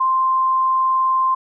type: tone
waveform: sine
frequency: 1046.5 Hz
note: C6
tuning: in tune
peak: -14 dBFS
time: 0-1.35 s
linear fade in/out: 10 ms
effects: none